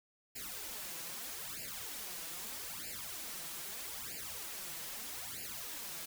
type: noise with flanger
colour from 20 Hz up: white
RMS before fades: -44 dBFS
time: 0.35-6.06 s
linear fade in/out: 10 ms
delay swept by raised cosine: 0.41 to 6.11 ms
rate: 0.79 Hz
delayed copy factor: +1
effects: none